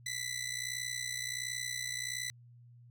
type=ring-modulated tone; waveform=15% pulse; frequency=1993 Hz; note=B6; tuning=15 cents sharp; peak=-27 dBFS; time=0.06-2.3 s; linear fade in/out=0 ms; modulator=30.7 Hz; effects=added 120 Hz sine -54 dBFS peak until 2.9 s